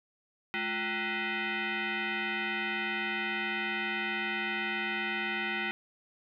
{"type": "tone with frequency modulation", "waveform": "sine", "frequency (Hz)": 214.2, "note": "A3", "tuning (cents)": -46, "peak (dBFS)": -30, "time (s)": [0.54, 5.71], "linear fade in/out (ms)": 0, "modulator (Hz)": 566, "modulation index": 4.7, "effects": ["12-bit"]}